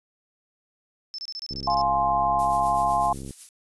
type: tone bursts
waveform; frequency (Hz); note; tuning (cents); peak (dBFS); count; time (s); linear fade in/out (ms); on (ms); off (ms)
sine; 5274; E8; 0; -31; 10; 1.14-1.814; 0; 44; 26
type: click train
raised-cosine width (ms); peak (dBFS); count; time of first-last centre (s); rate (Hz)
3; -25; 122; 1.51-3.308; 67.3
type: chord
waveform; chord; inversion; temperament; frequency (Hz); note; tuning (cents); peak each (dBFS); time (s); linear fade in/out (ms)
sine; F minor; none; just; 698.5 / 838.1 / 1047.7; F5 / Ab5 / C6; 0 / +16 / +2; -24; 1.67-3.13; 5
type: noise with tremolo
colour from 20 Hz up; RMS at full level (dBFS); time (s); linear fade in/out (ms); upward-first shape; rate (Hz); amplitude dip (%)
violet; -36; 2.39-3.49; 2; triangle; 8; 65
effects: resampled to 24000 Hz